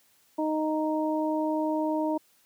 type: harmonic tone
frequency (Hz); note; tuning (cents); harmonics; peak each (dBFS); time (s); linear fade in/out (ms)
310.5; D#4; -3; 1 / 2 / 3; -27 / -30 / -32; 0.38-2.18; 10
effects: white hiss -64 dBFS RMS until 2.45 s + high-pass 80 Hz 12 dB/octave